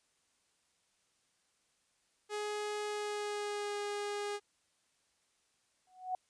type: tone with pitch glide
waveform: sawtooth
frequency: 418.5 to 410.8 Hz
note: G#4 to G#4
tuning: +13 to -19 cents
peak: -32 dBFS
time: 2.29-4.4 s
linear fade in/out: 50 ms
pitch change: -32 cents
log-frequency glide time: 2.87-3.77 s
type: tone with exponential growth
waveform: sine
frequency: 740 Hz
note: F#5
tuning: in tune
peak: -30 dBFS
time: 5.87-6.15 s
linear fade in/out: 2 ms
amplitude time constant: 60 ms
effects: white hiss -75 dBFS RMS until 6.29 s + resampled to 22050 Hz